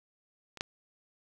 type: clicks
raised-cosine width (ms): 0.2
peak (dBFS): -28 / -14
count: 2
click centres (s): 0.573 / 0.609
effects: 8-bit